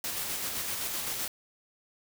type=noise with tremolo; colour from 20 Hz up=white; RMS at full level=-33 dBFS; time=0.04-1.28 s; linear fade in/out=2 ms; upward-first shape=square; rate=7.8 Hz; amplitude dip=25%; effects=none